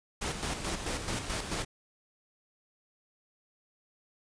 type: noise with tremolo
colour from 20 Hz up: pink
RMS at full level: -33 dBFS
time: 0.21-1.65 s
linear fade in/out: 10 ms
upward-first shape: square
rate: 4.6 Hz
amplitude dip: 50%
effects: resampled to 22050 Hz